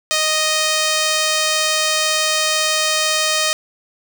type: tone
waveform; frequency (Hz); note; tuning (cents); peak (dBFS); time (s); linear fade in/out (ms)
5% pulse; 622; D#5; -1; -4; 0.11-3.53; 0
effects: none